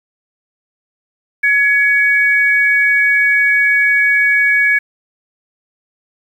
sine tone pair together, 1683 / 2247 Hz, G#6 / C#7, +23 / +23 cents, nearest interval perfect fourth, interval 500 cents, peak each -12 dBFS, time 1.43-4.79 s, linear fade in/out 10 ms, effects 7-bit

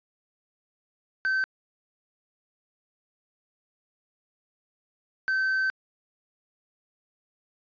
triangle tone bursts at uneven times, 1542 Hz, G6, 29 cents flat, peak -21 dBFS, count 2, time 1.25-1.44 / 5.28-5.7 s, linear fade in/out 0 ms, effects resampled to 11025 Hz

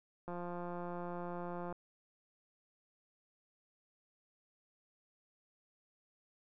click train, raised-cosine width 1 ms, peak -30 dBFS, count 254, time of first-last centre 0.28-1.726 s, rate 175 Hz, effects none

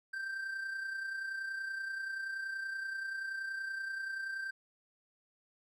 triangle tone with amplitude modulation, 1568 Hz, G6, in tune, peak -33 dBFS, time 0.13-4.51 s, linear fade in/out 10 ms, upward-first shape sine, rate 30.5 Hz, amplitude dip 45%, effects none

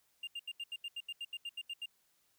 triangle tone bursts, 2803 Hz, F7, 6 cents sharp, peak -37 dBFS, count 14, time 0.23-1.859 s, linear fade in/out 5 ms, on 43 ms, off 79 ms, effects white hiss -74 dBFS RMS until 2.38 s

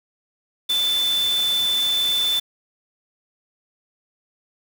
sine tone in noise, 3520 Hz, A7, in tune, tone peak -18 dBFS, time 0.69-2.4 s, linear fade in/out 10 ms, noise white, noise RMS -31 dBFS, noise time 0.69-2.4 s, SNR +10 dB, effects none

